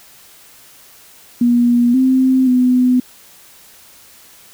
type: tone with pitch steps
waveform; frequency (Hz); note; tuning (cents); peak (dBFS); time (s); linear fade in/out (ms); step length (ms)
sine; 240.3 / 260.4 / 251.2; B3 / C4 / B3; -47 / -8 / +30; -9; 1.41-3; 5; 530
effects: white hiss -44 dBFS RMS until 4.53 s